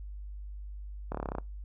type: slowing click train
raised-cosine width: 1 ms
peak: -20 dBFS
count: 10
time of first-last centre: 1.12-1.384 s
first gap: 26 ms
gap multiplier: 1.03
effects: noise-tail reverb RT60 0.2 s tail -23 dB re dry + added 50 Hz sine -39 dBFS peak until 1.64 s

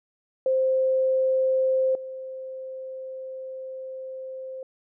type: tone with level steps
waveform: sine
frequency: 523.3 Hz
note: C5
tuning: in tune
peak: -19 / -33 dBFS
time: 0.46-4.63 s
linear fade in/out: 2 ms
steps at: 1.95 s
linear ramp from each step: 2 ms
effects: none

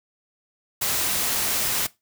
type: noise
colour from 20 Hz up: white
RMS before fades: -24 dBFS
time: 0.81-1.87 s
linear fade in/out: 10 ms
effects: noise-tail reverb RT60 0.2 s tail -19 dB re dry

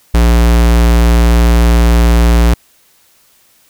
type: tone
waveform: square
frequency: 58.27 Hz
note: A#1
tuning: in tune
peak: -6 dBFS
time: 0.14-2.54 s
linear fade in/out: 5 ms
effects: white hiss -50 dBFS RMS until 3.69 s

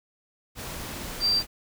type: tone in noise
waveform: sine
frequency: 4699 Hz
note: D8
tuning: in tune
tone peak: -20 dBFS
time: 1.2-1.43 s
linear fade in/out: 50 ms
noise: pink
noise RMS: -36 dBFS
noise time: 0.55-1.47 s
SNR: +13 dB
effects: none

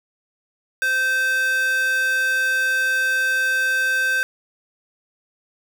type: tone with high-pass filter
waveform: square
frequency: 518 Hz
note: C5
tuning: 17 cents flat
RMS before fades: -20 dBFS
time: 0.82-4.23 s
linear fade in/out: 0 ms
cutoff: 1500 Hz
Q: 3.8
effects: none

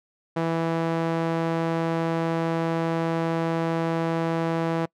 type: tone with band-pass filter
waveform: sawtooth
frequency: 164.81 Hz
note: E3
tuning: in tune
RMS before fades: -25 dBFS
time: 0.36-4.86 s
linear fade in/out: 10 ms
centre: 600 Hz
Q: 0.64
effects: noise-tail reverb RT60 0.1 s tail -25 dB re dry

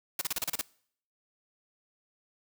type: noise bursts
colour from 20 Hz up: white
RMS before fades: -31 dBFS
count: 8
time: 0.19-0.612 s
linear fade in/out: 2 ms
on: 23 ms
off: 34 ms
effects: noise-tail reverb RT60 0.6 s tail -23 dB re dry

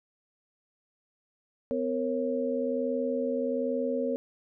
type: tone cluster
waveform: sine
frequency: 253.7 / 465.8 / 547 Hz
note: B3 / A#4 / C#5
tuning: +47 / -1 / -23 cents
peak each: -31 dBFS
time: 1.71-4.16 s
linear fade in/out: 0 ms
effects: none

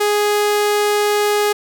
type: tone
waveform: sawtooth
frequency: 415.3 Hz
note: G#4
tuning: in tune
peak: -10 dBFS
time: 0-1.53 s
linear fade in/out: 10 ms
effects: none

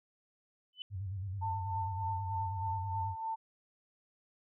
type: tone with exponential growth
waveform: sine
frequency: 3006 Hz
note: F#7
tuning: 27 cents sharp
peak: -35 dBFS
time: 0.73-0.82 s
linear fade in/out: 1 ms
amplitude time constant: 18 ms
type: tone with vibrato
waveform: sine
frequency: 96.2 Hz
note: G2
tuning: 32 cents flat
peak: -36 dBFS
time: 0.9-3.16 s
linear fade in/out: 50 ms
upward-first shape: square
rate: 9.3 Hz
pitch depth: 80 cents each way
type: tone with tremolo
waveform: sine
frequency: 894 Hz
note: A5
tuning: 27 cents sharp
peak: -33 dBFS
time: 1.41-3.36 s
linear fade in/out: 20 ms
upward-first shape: sine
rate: 3.3 Hz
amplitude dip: 55%
effects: none

